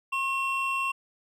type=tone pair together; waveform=triangle; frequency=1077 / 2721 Hz; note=C6 / F7; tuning=+50 / -46 cents; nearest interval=octave + major third; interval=1604 cents; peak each=-27 dBFS; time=0.12-0.92 s; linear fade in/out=10 ms; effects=none